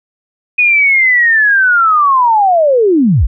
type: linear sweep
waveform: sine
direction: down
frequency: 2489 to 35.45 Hz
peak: -6 dBFS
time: 0.58-3.27 s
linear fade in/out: 10 ms
effects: none